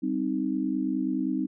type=chord; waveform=sine; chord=C minor; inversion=second; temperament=equal; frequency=196 / 261.6 / 311.1 Hz; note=G3 / C4 / Eb4; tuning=0 / 0 / 0 cents; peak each=-32 / -28 / -29 dBFS; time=0.02-1.47 s; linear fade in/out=20 ms; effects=none